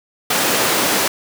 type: high-pass noise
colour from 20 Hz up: pink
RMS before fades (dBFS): -17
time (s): 0.3-1.08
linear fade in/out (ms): 5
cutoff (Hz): 290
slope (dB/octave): 12
effects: none